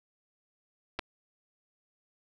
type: clicks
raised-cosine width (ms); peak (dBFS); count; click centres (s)
0.3; -18; 2; 0.99 / 0.993
effects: none